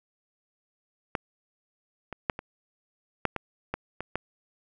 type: clicks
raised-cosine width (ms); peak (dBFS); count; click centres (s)
0.5; -12 / -21 / -9 / -21 / -8 / -15 / -14 / -18 / -13; 9; 1.152 / 2.127 / 2.298 / 2.391 / 3.253 / 3.363 / 3.74 / 4.006 / 4.156
effects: none